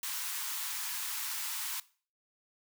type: high-pass noise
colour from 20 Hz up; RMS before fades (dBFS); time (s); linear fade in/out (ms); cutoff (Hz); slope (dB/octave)
white; -37; 0.03-1.8; 2; 840; 96
effects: noise-tail reverb RT60 0.4 s tail -19 dB re dry